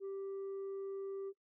sine tone, 391.1 Hz, G4, 4 cents flat, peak -37 dBFS, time 0-1.33 s, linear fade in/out 50 ms, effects noise-tail reverb RT60 0.1 s tail -18 dB re dry + tanh soft clip ceiling -39 dBFS

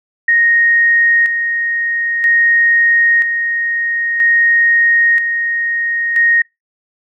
sine tone with tremolo, 1864.7 Hz, A#6, in tune, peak -8 dBFS, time 0.28-6.42 s, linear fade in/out 5 ms, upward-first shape square, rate 0.51 Hz, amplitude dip 50%, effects noise-tail reverb RT60 0.2 s tail -26 dB re dry

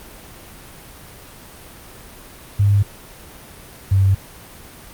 sine tone pair in turn, 101.1 / 96.74 Hz, G#2 / G2, -46 / -22 cents, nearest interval minor second, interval 76 cents, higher first, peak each -11 dBFS, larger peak neither, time 2.59-2.83 / 3.91-4.15 s, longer neither, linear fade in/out 10 ms, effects pink hiss -40 dBFS RMS until 4.93 s + Opus 32 kbps

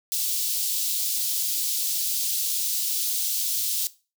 white high-pass noise, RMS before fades -26 dBFS, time 0.12-3.87 s, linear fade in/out 0 ms, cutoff 3500 Hz, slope 24 dB/octave, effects noise-tail reverb RT60 0.3 s tail -17 dB re dry

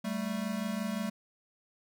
square tone pair together, 194.66 / 220.4 Hz, G3 / A3, -12 / +3 cents, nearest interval major second, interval 215 cents, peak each -36 / -35 dBFS, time 0.04-1.1 s, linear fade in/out 10 ms, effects none

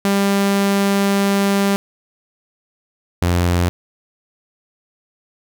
sawtooth tone pair in turn, 198.6 / 87.73 Hz, G3 / F2, +23 / +8 cents, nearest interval octave + major second, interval 1415 cents, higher first, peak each -10 dBFS, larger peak neither, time 0.05-1.76 / 3.22-3.69 s, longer first, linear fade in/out 0 ms, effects none

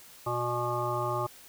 harmonic tone, 120.9 Hz, B2, 36 cents flat, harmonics 1 / 3 / 5 / 7 / 9 / 10, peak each -35 / -35 / -35 / -35 / -35 / -35 dBFS, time 0.26-1.27 s, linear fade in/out 10 ms, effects white hiss -52 dBFS RMS until 1.48 s

